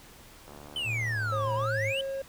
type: click train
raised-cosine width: 1 ms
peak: -33 dBFS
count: 87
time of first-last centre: 0.48-1.655 s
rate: 73.2 Hz
type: exponential two-way sweep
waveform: triangle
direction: down then up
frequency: 3100 to 940 to 3100 Hz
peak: -28 dBFS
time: 0.76-2.01 s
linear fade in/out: 2 ms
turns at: 1.54 s
type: tone with vibrato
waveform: sine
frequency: 110 Hz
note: A2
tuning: in tune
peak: -31 dBFS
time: 0.84-1.94 s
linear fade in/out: 50 ms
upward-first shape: square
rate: 1.6 Hz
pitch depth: 49 cents each way
type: tone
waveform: triangle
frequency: 542 Hz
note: C#5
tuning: 39 cents flat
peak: -29 dBFS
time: 1.32-2.22 s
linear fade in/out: 5 ms
effects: pink hiss -52 dBFS RMS until 2.28 s